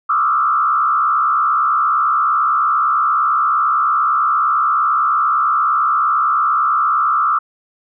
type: tone with frequency modulation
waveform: sine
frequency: 1254 Hz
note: D#6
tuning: 13 cents sharp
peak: -12 dBFS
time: 0.09-7.39 s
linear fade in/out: 10 ms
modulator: 68.8 Hz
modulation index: 1.5
effects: none